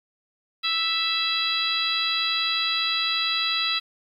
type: harmonic tone with a mistuned harmonic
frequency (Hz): 659.3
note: E5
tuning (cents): 0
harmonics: 2 / 3 / 4 / 5 / 6 / 7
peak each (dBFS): -31 / -34 / -29 / -29 / -25 / -34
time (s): 0.63-3.8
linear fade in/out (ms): 20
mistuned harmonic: 7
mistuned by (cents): +78
effects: 9-bit